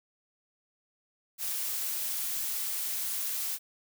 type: noise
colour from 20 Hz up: blue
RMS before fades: -33 dBFS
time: 1.38-3.59 s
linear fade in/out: 50 ms
effects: none